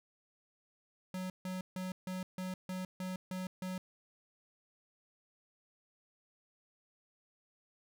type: tone bursts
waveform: square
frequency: 185 Hz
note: F#3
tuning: in tune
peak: -38 dBFS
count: 9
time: 1.14-3.78 s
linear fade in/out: 2 ms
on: 160 ms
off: 150 ms
effects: none